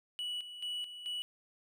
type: tone with tremolo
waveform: triangle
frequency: 2944 Hz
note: F#7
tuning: 9 cents flat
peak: -34 dBFS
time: 0.19-1.22 s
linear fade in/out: 0 ms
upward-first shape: square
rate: 2.3 Hz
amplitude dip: 65%
effects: none